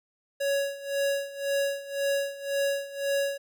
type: tone with tremolo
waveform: square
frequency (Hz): 558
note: C#5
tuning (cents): +11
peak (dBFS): -24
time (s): 0.4-3.38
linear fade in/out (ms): 10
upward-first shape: sine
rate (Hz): 1.9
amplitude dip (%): 85
effects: none